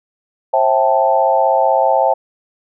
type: chord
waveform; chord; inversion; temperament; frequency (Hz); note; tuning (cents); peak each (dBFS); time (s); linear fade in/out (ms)
sine; A minor seventh; first; equal with one note detuned; 533.9 / 659.3 / 784 / 880; C5 / E5 / G5 / A5; +35 / 0 / 0 / 0; -16; 0.53-2.14; 10
effects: none